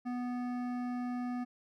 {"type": "tone with hard clipping", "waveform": "sine", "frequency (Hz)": 246.4, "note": "B3", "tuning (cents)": -4, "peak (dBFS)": -36, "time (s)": [0.05, 1.45], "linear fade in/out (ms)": 20, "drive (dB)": 13, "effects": []}